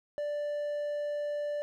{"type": "tone", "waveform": "triangle", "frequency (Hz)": 587.3, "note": "D5", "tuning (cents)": 0, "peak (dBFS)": -29, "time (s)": [0.18, 1.62], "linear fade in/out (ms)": 0, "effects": []}